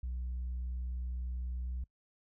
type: tone with pitch glide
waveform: sine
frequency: 61.9 to 62.37 Hz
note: B1 to B1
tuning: +5 to +18 cents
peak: -33 dBFS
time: 0.03-1.84 s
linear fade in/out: 5 ms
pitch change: +13 cents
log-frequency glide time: 1.63-1.68 s
effects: noise-tail reverb RT60 0.1 s tail -24 dB re dry + tanh soft clip ceiling -33 dBFS